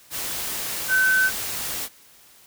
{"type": "tone in noise", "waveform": "sine", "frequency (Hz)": 1527, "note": "G6", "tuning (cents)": -46, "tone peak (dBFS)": -16, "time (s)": [0.88, 1.31], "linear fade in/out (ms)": 50, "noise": "white", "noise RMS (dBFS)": -29, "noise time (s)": [0.1, 1.89], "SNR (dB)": 10, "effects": ["white hiss -52 dBFS RMS until 2.46 s"]}